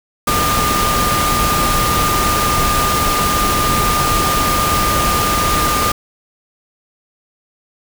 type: tone in noise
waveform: sine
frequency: 1208 Hz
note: D6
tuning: 48 cents sharp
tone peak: -16 dBFS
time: 0.27-5.92 s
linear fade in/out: 5 ms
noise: pink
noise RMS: -17 dBFS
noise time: 0.27-5.92 s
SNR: -2 dB
effects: none